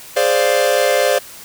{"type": "chord", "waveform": "45% pulse", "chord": "D half-diminished seventh", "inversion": "second", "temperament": "equal", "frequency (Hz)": [415.3, 523.3, 587.3, 698.5], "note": ["Ab4", "C5", "D5", "F5"], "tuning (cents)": [0, 0, 0, 0], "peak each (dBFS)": [-22, -16, -17, -21], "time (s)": [0.16, 1.19], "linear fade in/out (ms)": 10, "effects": ["white hiss -37 dBFS RMS until 1.44 s"]}